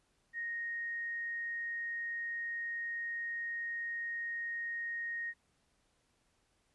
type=tone; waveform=sine; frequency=1864.7 Hz; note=A#6; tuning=in tune; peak=-36 dBFS; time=0.33-5.34 s; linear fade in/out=50 ms; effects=pink hiss -75 dBFS RMS until 6.74 s + resampled to 24000 Hz